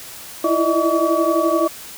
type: tone cluster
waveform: sine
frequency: 327 / 338.7 / 599 / 639 / 1137 Hz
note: E4 / E4 / D5 / D#5 / C#6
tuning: -14 / +47 / +34 / +46 / +44 cents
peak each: -21 dBFS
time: 0.44-1.68 s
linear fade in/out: 5 ms
effects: white hiss -36 dBFS RMS until 1.97 s